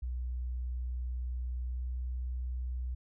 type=tone with pitch glide; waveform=sine; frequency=61.74 to 62.28 Hz; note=B1 to B1; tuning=0 to +15 cents; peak=-33 dBFS; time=0.02-2.95 s; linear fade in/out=10 ms; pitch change=+15 cents; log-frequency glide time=1.67-1.83 s; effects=none